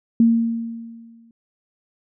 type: tone with exponential decay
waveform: sine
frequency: 230 Hz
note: A#3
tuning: 23 cents flat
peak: -9 dBFS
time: 0.2-1.31 s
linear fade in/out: 2 ms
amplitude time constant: 240 ms
effects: none